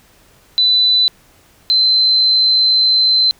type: tone pair in turn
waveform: sine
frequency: 3995 / 4077 Hz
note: B7 / C8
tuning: +19 / -46 cents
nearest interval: unison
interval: 35 cents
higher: second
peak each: -9 dBFS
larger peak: neither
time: 0.58-1.08 / 1.7-3.31 s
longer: second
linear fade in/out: 0 ms
effects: pink hiss -50 dBFS RMS until 3.39 s